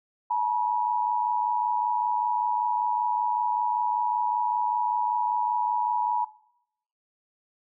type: tone pair together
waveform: sine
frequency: 858.8 / 964 Hz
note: A5 / B5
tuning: -42 / -42 cents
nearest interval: major second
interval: 200 cents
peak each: -28 / -24 dBFS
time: 0.3-6.25 s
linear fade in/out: 10 ms
effects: noise-tail reverb RT60 0.8 s tail -20 dB re dry